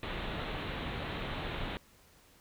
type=low-pass noise; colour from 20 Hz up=pink; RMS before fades=-38 dBFS; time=0.03-1.77 s; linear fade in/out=0 ms; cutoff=4000 Hz; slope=96 dB/octave; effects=pink hiss -62 dBFS RMS until 2.4 s